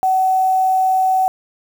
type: tone with quantisation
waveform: sine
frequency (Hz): 754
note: F#5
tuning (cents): +32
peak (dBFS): -12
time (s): 0.03-1.28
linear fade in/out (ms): 0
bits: 6
effects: none